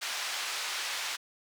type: band-pass noise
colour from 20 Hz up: white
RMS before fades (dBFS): -35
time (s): 0.01-1.17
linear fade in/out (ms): 20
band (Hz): 900 to 4800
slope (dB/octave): 12
effects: none